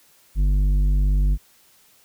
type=tone with tanh clipping; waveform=sine; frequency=48.96 Hz; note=G1; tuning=1 cent flat; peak=-17 dBFS; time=0.35-1.38 s; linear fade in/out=50 ms; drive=9 dB; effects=white hiss -56 dBFS RMS until 2.04 s